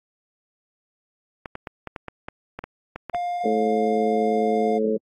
clicks, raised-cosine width 0.5 ms, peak -17 dBFS, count 12, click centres 1.458 / 1.554 / 1.672 / 1.873 / 1.962 / 2.083 / 2.285 / 2.59 / 2.64 / 2.96 / 3.097 / 3.147 s
triangle tone, 705 Hz, F5, 16 cents sharp, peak -22 dBFS, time 3.13-4.79 s, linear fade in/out 20 ms
harmonic tone, 109.1 Hz, A2, 14 cents flat, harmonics 2 / 3 / 4 / 5, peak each -25 / -31 / -22 / -28 dBFS, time 3.45-4.97 s, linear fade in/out 10 ms
effects AAC 32 kbps

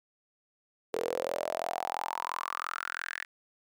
sawtooth tone with high-pass filter sweep, 42.92 Hz, F1, 29 cents flat, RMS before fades -35 dBFS, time 0.93-3.25 s, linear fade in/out 10 ms, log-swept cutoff 440 to 1800 Hz, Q 7.2, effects none

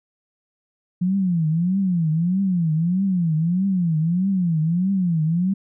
sine tone with vibrato, 174.61 Hz, F3, in tune, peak -17 dBFS, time 1.01-5.54 s, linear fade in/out 10 ms, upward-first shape triangle, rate 1.6 Hz, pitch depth 230 cents each way, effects none

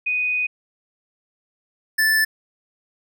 sine / square tone pair in turn, 2489 / 1755.9 Hz, D#7 / A6, 0 / -4 cents, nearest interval tritone, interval 604 cents, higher first, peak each -19 / -16 dBFS, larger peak second, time 0.06-0.47 / 1.98-2.25 s, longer first, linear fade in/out 10 ms, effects none

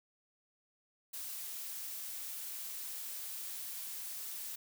blue noise, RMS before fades -43 dBFS, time 1.13-4.56 s, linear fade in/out 10 ms, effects none

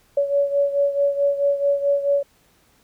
sine beating tone pair, 564 / 568.6 Hz, C#5 / C#5, +30 / +44 cents, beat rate 4.6 Hz, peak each -18 / -23 dBFS, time 0.17-2.23 s, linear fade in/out 5 ms, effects pink hiss -59 dBFS RMS until 2.83 s

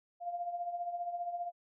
sine tone with tremolo, 698.5 Hz, F5, in tune, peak -32 dBFS, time 0.2-1.52 s, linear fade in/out 50 ms, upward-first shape triangle, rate 15 Hz, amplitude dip 70%, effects none

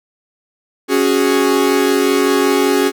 45% pulse chord, C# suspended fourth, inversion none, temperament equal, 277.2 / 370 / 415.3 Hz, C#4 / F#4 / G#4, 0 / 0 / 0 cents, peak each -16 dBFS, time 0.88-2.92 s, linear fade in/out 50 ms, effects none

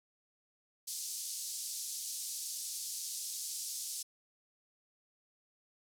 pink band-pass noise, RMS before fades -41 dBFS, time 0.87-4.03 s, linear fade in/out 10 ms, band 4900 to 12000 Hz, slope 24 dB/octave, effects none

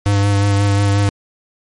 square tone with vibrato, 100.6 Hz, G2, 45 cents sharp, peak -12 dBFS, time 0.06-1.09 s, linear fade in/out 0 ms, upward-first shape sine, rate 5.6 Hz, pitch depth 18 cents each way, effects MP3 48 kbps

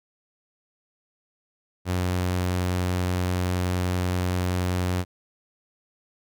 sawtooth tone, 90.5 Hz, F#2, 38 cents flat, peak -19 dBFS, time 1.85-5.05 s, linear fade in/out 50 ms, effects none

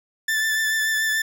40% pulse tone with vibrato, 1760 Hz, A6, in tune, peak -19 dBFS, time 0.28-1.22 s, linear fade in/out 5 ms, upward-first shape triangle, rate 6.9 Hz, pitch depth 24 cents each way, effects none

